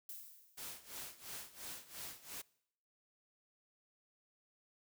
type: noise with exponential decay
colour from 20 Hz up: violet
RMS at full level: -46 dBFS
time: 0.09-0.83 s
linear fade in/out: 2 ms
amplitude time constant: 160 ms
type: noise with tremolo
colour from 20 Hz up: white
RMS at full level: -46 dBFS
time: 0.57-2.42 s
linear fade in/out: 10 ms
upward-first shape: sine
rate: 2.9 Hz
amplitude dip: 85%
effects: noise-tail reverb RT60 0.7 s tail -23 dB re dry